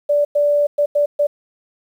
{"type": "tone bursts at uneven times", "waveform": "sine", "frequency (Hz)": 583, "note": "D5", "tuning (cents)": -13, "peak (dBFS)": -12, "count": 5, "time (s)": [[0.09, 0.25], [0.35, 0.67], [0.78, 0.86], [0.95, 1.06], [1.19, 1.27]], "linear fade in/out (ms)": 10, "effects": ["8-bit"]}